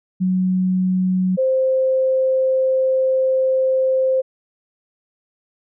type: tone pair in turn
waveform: sine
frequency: 185 / 523.3 Hz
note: F#3 / C5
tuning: 0 / 0 cents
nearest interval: octave + tritone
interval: 1800 cents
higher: second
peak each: -15 / -14 dBFS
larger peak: second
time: 0.2-1.37 / 1.37-4.22 s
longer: second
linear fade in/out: 20 ms
effects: none